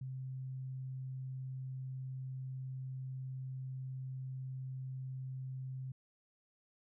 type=tone; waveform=sine; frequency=130.81 Hz; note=C3; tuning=in tune; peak=-40 dBFS; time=0.01-5.92 s; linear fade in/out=5 ms; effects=none